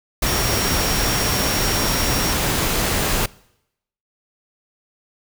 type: tone in noise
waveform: sine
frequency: 5588 Hz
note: F8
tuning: in tune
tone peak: -26 dBFS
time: 0.26-2.33 s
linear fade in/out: 5 ms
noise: pink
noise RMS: -20 dBFS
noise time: 0.22-3.26 s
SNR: -9 dB
effects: noise-tail reverb RT60 0.8 s tail -23 dB re dry